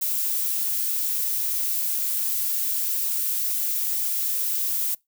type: noise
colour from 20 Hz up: violet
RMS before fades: -25 dBFS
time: 0.01-4.95 s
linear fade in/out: 10 ms
effects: noise-tail reverb RT60 0.2 s tail -25 dB re dry